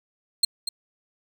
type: tone with echo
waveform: 30% pulse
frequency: 4186 Hz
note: C8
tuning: in tune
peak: -12 dBFS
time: 0.43-0.45 s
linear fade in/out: 5 ms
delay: 240 ms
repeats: 1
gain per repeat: -10 dB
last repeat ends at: 0.69 s
effects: none